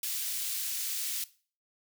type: high-pass noise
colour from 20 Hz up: white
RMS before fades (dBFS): -34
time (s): 0.03-1.24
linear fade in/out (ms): 2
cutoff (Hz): 2900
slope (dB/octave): 12
effects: noise-tail reverb RT60 0.4 s tail -18 dB re dry